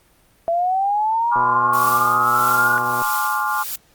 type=linear sweep; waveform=sine; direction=up; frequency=664 to 1462 Hz; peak=-16 dBFS; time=0.48-2.78 s; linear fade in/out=0 ms
type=chord; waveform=sine; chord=D half-diminished seventh; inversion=second; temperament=just; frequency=845.8 / 1057.2 / 1174.7 / 1409.6 Hz; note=Ab5 / C6 / D6 / F6; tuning=+31 / +18 / 0 / +16 cents; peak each=-24 dBFS; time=1.31-3.64 s; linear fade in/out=20 ms
type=click train; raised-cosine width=1 ms; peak=-16 dBFS; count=205; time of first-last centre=1.36-3.019 s; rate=123 Hz
type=noise with tremolo; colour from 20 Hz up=blue; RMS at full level=-26 dBFS; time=1.73-3.76 s; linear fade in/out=5 ms; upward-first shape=triangle; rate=1.6 Hz; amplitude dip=80%
effects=pink hiss -56 dBFS RMS until 3.94 s + Opus 32 kbps